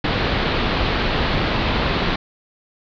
pink low-pass noise, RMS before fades -20 dBFS, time 0.04-2.16 s, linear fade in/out 5 ms, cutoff 4300 Hz, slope 48 dB/octave, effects none

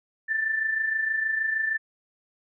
sine tone pair together, 1745.6 / 1772 Hz, A6 / A6, -14 / +12 cents, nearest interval unison, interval 26 cents, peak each -32 / -24 dBFS, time 0.28-1.78 s, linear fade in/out 20 ms, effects none

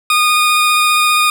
20% pulse tone with vibrato, 1228 Hz, D#6, 23 cents flat, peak -5 dBFS, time 0.1-1.3 s, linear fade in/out 2 ms, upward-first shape sine, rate 15 Hz, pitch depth 9 cents each way, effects none

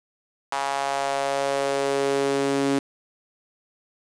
sawtooth tone with high-pass filter sweep, 138.59 Hz, C#3, in tune, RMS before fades -24 dBFS, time 0.52-2.79 s, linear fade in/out 2 ms, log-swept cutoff 870 to 300 Hz, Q 3.1, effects resampled to 22050 Hz + 7-bit

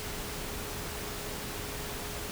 sine tone in noise, 417 Hz, G#4, 7 cents sharp, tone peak -46 dBFS, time 0-2.31 s, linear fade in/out 0 ms, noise pink, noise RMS -38 dBFS, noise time 0-2.31 s, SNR -11 dB, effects none

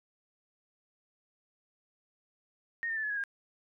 sine tone with pitch steps, 1853 / 1803.4 / 1755.1 / 1708.1 / 1662.3 / 1617.8 Hz, A#6 / A6 / A6 / G#6 / G#6 / G#6, -11 / +42 / -5 / +48 / +1 / -46 cents, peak -31 dBFS, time 2.83-3.238 s, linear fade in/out 0 ms, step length 68 ms, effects none

